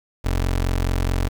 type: tone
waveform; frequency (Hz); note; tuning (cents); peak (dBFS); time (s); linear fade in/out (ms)
25% pulse; 44.65; F1; +39; -15; 0.24-1.29; 20
effects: 7-bit